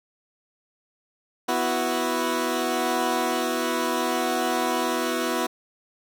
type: chord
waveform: 15% pulse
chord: B suspended fourth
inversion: none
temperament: equal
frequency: 246.9 / 329.6 / 370 Hz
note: B3 / E4 / F#4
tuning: 0 / 0 / 0 cents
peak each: -21 dBFS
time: 1.48-5.47 s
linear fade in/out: 10 ms
effects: none